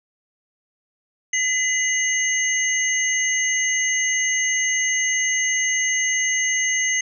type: tone cluster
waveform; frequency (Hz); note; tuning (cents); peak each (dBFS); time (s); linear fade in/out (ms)
sine; 2023 / 2898 / 6340; B6 / F#7 / G8; +41 / -37 / +19; -21 / -29 / -22; 1.33-7.01; 5
effects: none